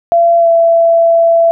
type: tone with pitch glide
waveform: sine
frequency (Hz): 680 to 669.1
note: F5 to E5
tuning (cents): -46 to +26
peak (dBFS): -5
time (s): 0.12-1.51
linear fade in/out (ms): 0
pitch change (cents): -28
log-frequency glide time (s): 0.38-0.48
effects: none